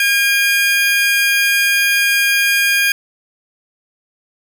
35% pulse tone pair together, 1619.8 / 2427 Hz, G#6 / D#7, -44 / -44 cents, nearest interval perfect fifth, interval 700 cents, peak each -13 dBFS, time 0-2.92 s, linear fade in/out 2 ms, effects none

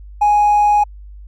triangle tone with hard clipping, 830.6 Hz, G#5, in tune, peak -9 dBFS, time 0.21-0.84 s, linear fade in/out 10 ms, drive 2 dB, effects added 50 Hz sine -33 dBFS peak until 1.27 s

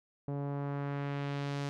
sawtooth tone with low-pass filter sweep, 141.7 Hz, C#3, 38 cents sharp, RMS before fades -36 dBFS, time 0.28-1.69 s, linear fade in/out 0 ms, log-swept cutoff 630 to 6300 Hz, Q 0.97, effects none

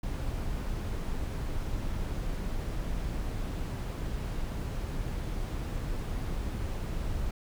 brown noise, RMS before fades -33 dBFS, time 0.03-7.31 s, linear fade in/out 5 ms, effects none

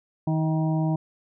harmonic tone with a mistuned harmonic, 158.5 Hz, D#3, 32 cents sharp, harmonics 1 / 2 / 4 / 5 / 6, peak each -22 / -28 / -34 / -36 / -38 dBFS, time 0.27-0.96 s, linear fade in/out 5 ms, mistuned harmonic 5, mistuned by -29 cents, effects none

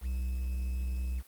triangle tone with quantisation, 63.1 Hz, B1, 38 cents sharp, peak -28 dBFS, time 0.01-1.23 s, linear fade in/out 50 ms, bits 9, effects white hiss -59 dBFS RMS until 1.27 s + Opus 24 kbps

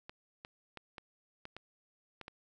clicks, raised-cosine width 0.3 ms, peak -29 dBFS, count 8, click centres 0.095 / 0.449 / 0.773 / 0.982 / 1.454 / 1.566 / 2.213 / 2.281 s, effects none

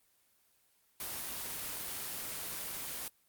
white noise, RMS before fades -40 dBFS, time 1-3.08 s, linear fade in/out 2 ms, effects white hiss -71 dBFS RMS until 3.28 s + Opus 24 kbps

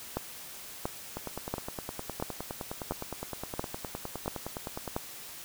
two click trains, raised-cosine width 1 ms, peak -16 / -21 dBFS, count 8 / 37, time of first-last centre 0.17-4.965 / 1.17-4.878 s, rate 1.46 / 9.71 Hz, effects white hiss -45 dBFS RMS until 5.44 s

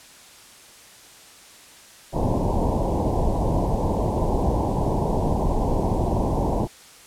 pink low-pass noise, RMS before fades -22 dBFS, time 2.12-6.68 s, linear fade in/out 50 ms, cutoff 1000 Hz, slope 96 dB/octave, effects white hiss -47 dBFS RMS until 7.06 s + low-pass 10000 Hz 12 dB/octave

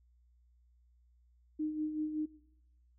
sine tone with tremolo, 307.2 Hz, D#4, 22 cents flat, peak -31 dBFS, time 1.59-2.26 s, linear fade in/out 10 ms, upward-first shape sine, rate 5.3 Hz, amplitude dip 55%, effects noise-tail reverb RT60 0.9 s tail -20 dB re dry + added 60 Hz sine -64 dBFS peak until 2.98 s

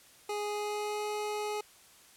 25% pulse tone with pitch glide, 415.3 to 420.1 Hz, G#4 to G#4, 0 to +20 cents, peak -29 dBFS, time 0.29-1.61 s, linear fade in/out 5 ms, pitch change +20 cents, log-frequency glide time 0.41-1.06 s, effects white hiss -58 dBFS RMS until 2.16 s + low-pass 12000 Hz 12 dB/octave

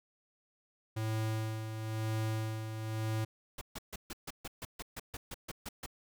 square tone with tremolo, 110 Hz, A2, in tune, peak -32 dBFS, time 0.96-3.25 s, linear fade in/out 10 ms, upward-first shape sine, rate 1 Hz, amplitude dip 55%
pink noise bursts, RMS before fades -42 dBFS, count 14, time 3.58-5.862 s, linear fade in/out 5 ms, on 33 ms, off 140 ms
effects none

